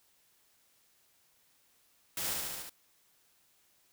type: noise with echo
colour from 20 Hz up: white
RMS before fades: -36 dBFS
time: 2.17-2.33 s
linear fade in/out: 2 ms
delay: 73 ms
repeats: 5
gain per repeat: -2 dB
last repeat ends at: 2.695 s
effects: white hiss -69 dBFS RMS until 3.92 s